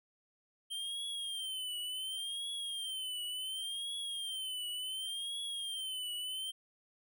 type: tone with vibrato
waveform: square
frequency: 3139 Hz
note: G7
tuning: 2 cents sharp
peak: -38 dBFS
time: 0.7-6.52 s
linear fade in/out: 20 ms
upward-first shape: triangle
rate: 0.69 Hz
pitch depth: 120 cents each way
effects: none